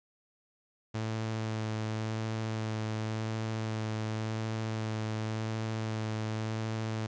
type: tone with vibrato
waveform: sawtooth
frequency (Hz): 110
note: A2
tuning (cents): 0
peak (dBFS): -28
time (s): 0.94-7.07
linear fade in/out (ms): 10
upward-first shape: sine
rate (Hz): 0.91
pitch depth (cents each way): 14
effects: resampled to 16000 Hz + 11-bit